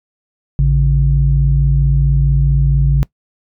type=tone pair together; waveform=sine; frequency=55.37 / 139.9 Hz; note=A1 / C#3; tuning=+12 / +16 cents; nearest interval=octave + major third; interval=1604 cents; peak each=-11 dBFS; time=0.59-3.03 s; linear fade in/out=0 ms; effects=noise-tail reverb RT60 0.1 s tail -22 dB re dry + tanh soft clip ceiling -1 dBFS